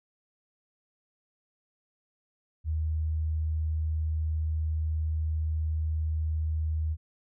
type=tone; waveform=sine; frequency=78.5 Hz; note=D#2; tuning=16 cents sharp; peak=-26 dBFS; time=2.64-6.97 s; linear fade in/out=50 ms; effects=none